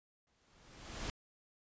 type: noise with exponential growth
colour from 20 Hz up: pink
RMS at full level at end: -39 dBFS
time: 0.27-1.1 s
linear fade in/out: 1 ms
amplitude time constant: 180 ms
effects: resampled to 16000 Hz

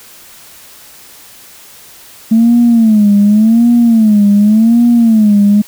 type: tone with vibrato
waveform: sine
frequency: 220 Hz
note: A3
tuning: in tune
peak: -3 dBFS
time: 2.31-5.62 s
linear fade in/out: 10 ms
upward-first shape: sine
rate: 0.88 Hz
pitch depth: 140 cents each way
effects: tanh soft clip ceiling 0 dBFS + white hiss -37 dBFS RMS until 5.67 s

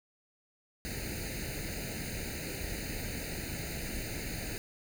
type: noise with comb filter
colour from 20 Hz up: pink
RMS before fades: -38 dBFS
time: 0.85-4.58 s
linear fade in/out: 0 ms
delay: 0.45 ms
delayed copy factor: +1
effects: none

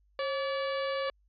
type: harmonic tone with a mistuned harmonic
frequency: 574 Hz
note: D5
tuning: 40 cents flat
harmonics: 1 / 2 / 3 / 4 / 5 / 6 / 7 / 8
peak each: -31 / -37 / -41 / -43 / -45 / -47 / -48 / -49 dBFS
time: 0.19-1.1 s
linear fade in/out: 2 ms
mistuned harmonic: 1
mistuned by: -100 cents
effects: added 50 Hz sine -64 dBFS peak until 1.28 s + AAC 32 kbps

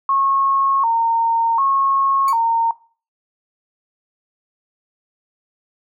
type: tone with vibrato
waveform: sine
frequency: 1001 Hz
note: B5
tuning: 23 cents sharp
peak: -14 dBFS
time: 0.09-2.71 s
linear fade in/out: 2 ms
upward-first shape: square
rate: 0.67 Hz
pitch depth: 150 cents each way
type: tone with exponential decay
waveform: 10% pulse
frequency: 2272 Hz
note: C#7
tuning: 42 cents sharp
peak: -18 dBFS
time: 2.28-2.4 s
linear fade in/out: 2 ms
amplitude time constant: 24 ms
effects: noise-tail reverb RT60 0.4 s tail -20 dB re dry

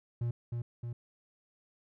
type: tone with echo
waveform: triangle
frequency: 118.8 Hz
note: A#2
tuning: 33 cents sharp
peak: -28 dBFS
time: 0.21-0.31 s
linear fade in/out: 5 ms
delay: 310 ms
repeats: 2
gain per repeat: -3 dB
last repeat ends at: 0.93 s
effects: none

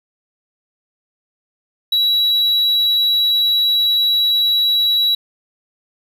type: tone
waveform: triangle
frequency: 3903 Hz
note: B7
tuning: 21 cents flat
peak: -11 dBFS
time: 1.92-5.15 s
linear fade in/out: 5 ms
effects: none

